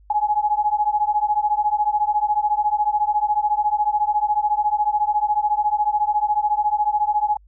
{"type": "beating tone pair", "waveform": "sine", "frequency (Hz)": [833, 847], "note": ["G#5", "G#5"], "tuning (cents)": [5, 34], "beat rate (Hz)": 14, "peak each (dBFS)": -20, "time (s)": [0.1, 7.37], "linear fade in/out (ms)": 5, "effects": ["added 50 Hz sine -48 dBFS peak until 7.47 s"]}